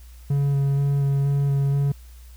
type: tone with vibrato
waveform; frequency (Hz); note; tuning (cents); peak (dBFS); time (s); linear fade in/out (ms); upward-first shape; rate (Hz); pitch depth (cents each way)
triangle; 140; C#3; +18; -16; 0.3-1.92; 5; square; 2.1; 11
effects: added 60 Hz sine -41 dBFS peak until 2.36 s + white hiss -55 dBFS RMS until 2.36 s